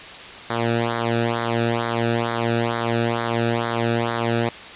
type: tone with flanger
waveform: sawtooth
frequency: 116.54 Hz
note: A#2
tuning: in tune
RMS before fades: -22 dBFS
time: 0.5-4.49 s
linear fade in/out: 0 ms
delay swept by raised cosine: 0.36 to 0.98 ms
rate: 2.2 Hz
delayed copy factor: -1
effects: white hiss -37 dBFS RMS until 4.75 s + resampled to 8000 Hz